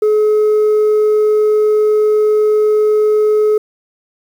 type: tone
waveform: sine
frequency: 426 Hz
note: G#4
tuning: 44 cents sharp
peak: -6 dBFS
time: 0.02-3.58 s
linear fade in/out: 5 ms
effects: tanh soft clip ceiling -8 dBFS + 7-bit